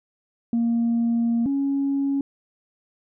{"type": "tone pair in turn", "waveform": "sine", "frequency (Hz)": [233.1, 277.2], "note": ["A#3", "C#4"], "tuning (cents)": [0, 0], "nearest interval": "minor third", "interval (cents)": 300, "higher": "second", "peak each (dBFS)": [-17, -19], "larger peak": "first", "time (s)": [[0.53, 1.46], [1.46, 2.21]], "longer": "first", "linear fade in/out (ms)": 2, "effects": ["tanh soft clip ceiling -16 dBFS"]}